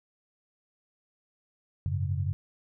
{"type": "chord", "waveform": "sine", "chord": "F# suspended second", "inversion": "none", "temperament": "just", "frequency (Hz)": [92.5, 104.06, 138.75], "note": ["F#2", "G#2", "C#3"], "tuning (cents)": [0, 4, 2], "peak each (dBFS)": [-29, -34, -32], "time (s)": [1.86, 2.33], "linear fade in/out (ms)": 0, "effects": []}